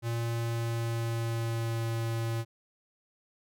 square tone with pitch glide, 116.54 to 114.6 Hz, A#2 to A#2, 0 to -29 cents, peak -30 dBFS, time 0.02-2.45 s, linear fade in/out 50 ms, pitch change -29 cents, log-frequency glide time 0.18-1.86 s, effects none

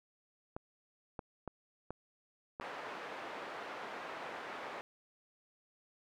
clicks, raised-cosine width 1 ms, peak -27 dBFS, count 5, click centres 0.565 / 1.192 / 1.477 / 1.906 / 2.599 s
pink band-pass noise, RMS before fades -45 dBFS, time 2.61-4.81 s, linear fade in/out 0 ms, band 500 to 1900 Hz, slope 12 dB/octave
effects none

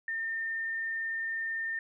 sine tone, 1811 Hz, A6, 49 cents sharp, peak -31 dBFS, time 0.08-1.79 s, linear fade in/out 2 ms, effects none

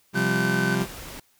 30% pulse chord, C suspended fourth, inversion none, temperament just, 130.81 / 174.42 / 196.22 Hz, C3 / F3 / G3, 0 / -2 / +2 cents, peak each -26 / -24 / -23 dBFS, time 0.13-0.87 s, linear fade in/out 50 ms
triangle tone, 1525 Hz, G6, 48 cents flat, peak -24 dBFS, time 0.15-0.75 s, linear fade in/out 5 ms
pink noise, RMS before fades -39 dBFS, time 0.8-1.2 s, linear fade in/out 5 ms
effects white hiss -63 dBFS RMS until 1.39 s

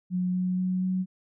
sine tone with pitch steps, 181.5 / 182.87 / 184.25 / 185.64 Hz, F#3 / F#3 / F#3 / F#3, -33 / -20 / -7 / +6 cents, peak -24 dBFS, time 0.1-1.06 s, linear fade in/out 50 ms, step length 240 ms, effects none

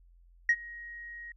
sine tone with ADSR envelope, 1885 Hz, A#6, 19 cents sharp, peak -17 dBFS, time 0.49-1.32 s, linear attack 3 ms, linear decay 58 ms, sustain -24 dB, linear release 3 ms, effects tanh soft clip ceiling -17 dBFS + added 43 Hz sine -56 dBFS peak until 1.36 s

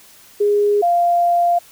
sine tone pair in turn, 411.8 / 695 Hz, G#4 / F5, -15 / -9 cents, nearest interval major sixth, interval 906 cents, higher second, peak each -12 dBFS, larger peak neither, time 0.4-0.82 / 0.82-1.59 s, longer second, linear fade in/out 10 ms, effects white hiss -46 dBFS RMS until 1.71 s

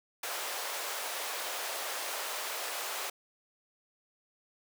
pink high-pass noise, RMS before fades -37 dBFS, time 0.23-3.1 s, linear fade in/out 5 ms, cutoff 520 Hz, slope 24 dB/octave, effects none

